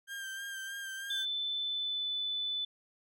35% pulse tone with vibrato, 1587 Hz, G6, 21 cents sharp, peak -37 dBFS, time 0.07-1.26 s, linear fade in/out 50 ms, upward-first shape sine, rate 3.2 Hz, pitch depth 28 cents each way
sine tone with pitch glide, 3520 to 3498 Hz, A7 to A7, 0 to -11 cents, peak -32 dBFS, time 1.1-2.65 s, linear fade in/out 5 ms, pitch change -11 cents, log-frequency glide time 1.59-2.07 s
effects none

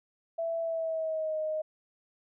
sine tone with pitch glide, 663 to 622.2 Hz, E5 to D#5, +10 to 0 cents, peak -29 dBFS, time 0.38-1.62 s, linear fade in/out 10 ms, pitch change -110 cents, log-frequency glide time 0.61-1.38 s, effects none

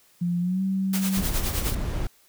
sine tone with pitch glide, 174.61 to 191.52 Hz, F3 to G3, 0 to -40 cents, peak -22 dBFS, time 0.21-1.22 s, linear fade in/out 10 ms, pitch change +160 cents, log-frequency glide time 0.4-0.62 s
white noise with tremolo, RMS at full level -29 dBFS, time 0.93-1.75 s, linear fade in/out 5 ms, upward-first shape sine, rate 9.7 Hz, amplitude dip 65%
brown noise, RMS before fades -27 dBFS, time 1.17-2.07 s, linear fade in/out 2 ms
effects white hiss -59 dBFS RMS until 2.28 s

